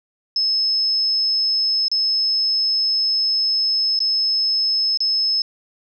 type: tone with dropouts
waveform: sine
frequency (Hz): 5200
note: E8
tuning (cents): -24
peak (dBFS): -16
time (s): 0.36-5.42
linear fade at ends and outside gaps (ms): 2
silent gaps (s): 1.883-1.915 / 3.991-4.003 / 4.974-5.004
effects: none